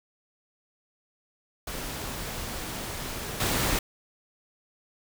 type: noise with level steps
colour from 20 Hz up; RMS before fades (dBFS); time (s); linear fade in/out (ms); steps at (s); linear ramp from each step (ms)
pink; -35 / -26; 1.67-3.79; 5; 3.4; 5
effects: none